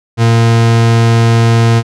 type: tone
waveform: 40% pulse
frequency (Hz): 115.2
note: A#2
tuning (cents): -20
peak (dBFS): -5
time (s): 0.17-1.83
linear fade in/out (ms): 50
effects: low-pass 7000 Hz 12 dB/octave